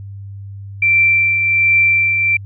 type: tone with tremolo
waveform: sine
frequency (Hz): 2349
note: D7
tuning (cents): 0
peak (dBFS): -8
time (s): 0.82-2.37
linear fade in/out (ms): 5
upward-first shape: triangle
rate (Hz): 1.3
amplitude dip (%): 45
effects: added 99 Hz sine -28 dBFS peak until 2.45 s